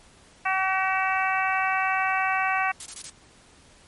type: harmonic tone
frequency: 380 Hz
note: F#4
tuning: 46 cents sharp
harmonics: 2 / 3 / 4 / 5 / 6 / 7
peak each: -26 / -28 / -29 / -30 / -31 / -31 dBFS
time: 0.45-2.72 s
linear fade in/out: 10 ms
type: noise bursts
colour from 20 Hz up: blue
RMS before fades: -34 dBFS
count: 4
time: 2.8-3.098 s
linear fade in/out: 2 ms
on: 58 ms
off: 22 ms
effects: pink hiss -54 dBFS RMS until 3.87 s + MP3 48 kbps